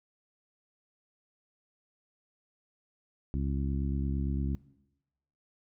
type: harmonic tone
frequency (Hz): 68.8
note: C#2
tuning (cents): -12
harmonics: 1 / 2 / 3 / 4 / 5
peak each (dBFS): -31 / -34 / -37 / -39 / -46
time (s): 3.34-4.55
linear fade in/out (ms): 0
effects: noise-tail reverb RT60 0.9 s tail -19 dB re dry